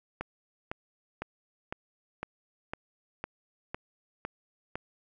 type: click train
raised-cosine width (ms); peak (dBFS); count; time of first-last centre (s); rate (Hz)
0.5; -19; 10; 0.21-4.755; 1.98
effects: none